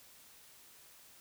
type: silence
effects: white hiss -59 dBFS RMS until 1.2 s